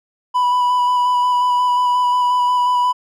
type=tone with vibrato; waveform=triangle; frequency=987.8 Hz; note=B5; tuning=in tune; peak=-11 dBFS; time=0.34-2.93 s; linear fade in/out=20 ms; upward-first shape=square; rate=5.6 Hz; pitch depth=12 cents each way; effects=none